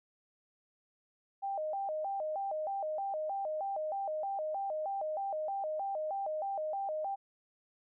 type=tone with vibrato; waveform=sine; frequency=698.5 Hz; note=F5; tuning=in tune; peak=-33 dBFS; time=1.42-7.16 s; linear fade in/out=20 ms; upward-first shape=square; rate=3.2 Hz; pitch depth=210 cents each way; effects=none